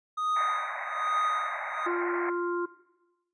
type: tone with tremolo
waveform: triangle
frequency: 1244.5 Hz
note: D#6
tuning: in tune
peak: -23 dBFS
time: 0.17-1.87 s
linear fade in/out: 10 ms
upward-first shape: sine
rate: 1.2 Hz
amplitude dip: 85%
type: band-pass noise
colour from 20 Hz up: white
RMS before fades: -36 dBFS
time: 0.36-2.3 s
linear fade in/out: 2 ms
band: 580 to 2200 Hz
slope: 96 dB/octave
type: harmonic tone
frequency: 349.2 Hz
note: F4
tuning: in tune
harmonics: 1 / 3 / 4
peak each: -28 / -34 / -37 dBFS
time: 1.86-2.66 s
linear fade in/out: 10 ms
effects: noise-tail reverb RT60 1.0 s tail -17 dB re dry + resampled to 22050 Hz